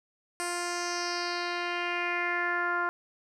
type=tone with low-pass filter sweep; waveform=10% pulse; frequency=350 Hz; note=F4; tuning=4 cents sharp; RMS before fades=-31 dBFS; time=0.4-2.89 s; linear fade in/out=0 ms; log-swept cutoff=9100 to 1300 Hz; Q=3.3; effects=none